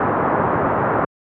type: low-pass noise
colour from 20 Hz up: white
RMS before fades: -18 dBFS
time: 0-1.05 s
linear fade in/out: 5 ms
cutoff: 1300 Hz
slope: 24 dB/octave
effects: high-pass 100 Hz 12 dB/octave + low-pass 2000 Hz 12 dB/octave